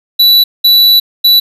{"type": "tone bursts at uneven times", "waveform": "square", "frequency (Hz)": 3951, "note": "B7", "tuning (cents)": 0, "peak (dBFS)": -4, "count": 3, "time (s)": [[0.19, 0.44], [0.64, 1], [1.24, 1.4]], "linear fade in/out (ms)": 10, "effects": ["resampled to 32000 Hz", "7-bit"]}